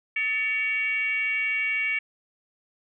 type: tone with frequency modulation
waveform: sine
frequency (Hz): 2256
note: C#7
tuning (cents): +30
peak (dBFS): -23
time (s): 0.16-1.99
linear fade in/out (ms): 5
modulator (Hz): 494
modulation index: 0.67
effects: none